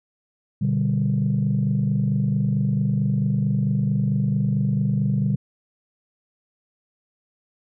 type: chord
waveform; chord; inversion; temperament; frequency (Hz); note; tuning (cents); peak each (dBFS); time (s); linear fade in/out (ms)
sine; G major; first; just; 122.5 / 147 / 196; B2 / D3 / G3; -14 / +2 / 0; -22; 0.61-5.36; 10
effects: tanh soft clip ceiling -12 dBFS